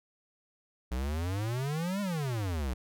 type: exponential two-way sweep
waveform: square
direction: up then down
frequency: 59.5 to 207.7 to 59.5 Hz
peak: -31 dBFS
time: 0.91-2.74 s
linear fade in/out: 10 ms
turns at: 2.01 s
effects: none